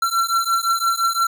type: beating tone pair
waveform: square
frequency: 1353 / 1358.8 Hz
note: E6 / F6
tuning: +45 / -48 cents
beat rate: 5.8 Hz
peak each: -21 dBFS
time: 0.02-1.27 s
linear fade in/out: 5 ms
effects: none